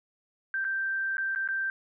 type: tone with dropouts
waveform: sine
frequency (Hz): 1568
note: G6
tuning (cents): 0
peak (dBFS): -27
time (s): 0.54-1.7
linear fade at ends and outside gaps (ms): 1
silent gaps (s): 0.644-0.649 / 1.17-1.181 / 1.35-1.359 / 1.476-1.487
effects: none